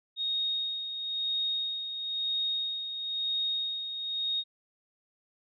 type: tone with tremolo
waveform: sine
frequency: 3729 Hz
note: A#7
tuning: in tune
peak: -27 dBFS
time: 0.16-4.44 s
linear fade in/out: 50 ms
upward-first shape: sine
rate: 1 Hz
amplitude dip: 55%
effects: none